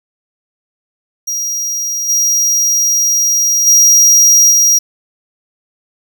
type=tone with level steps; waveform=45% pulse; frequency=5720 Hz; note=F8; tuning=41 cents sharp; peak=-16 / -10 / -5 / -7 dBFS; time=1.27-4.79 s; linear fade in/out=10 ms; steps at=2.08 / 3.66 / 4.5 s; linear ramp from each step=20 ms; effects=none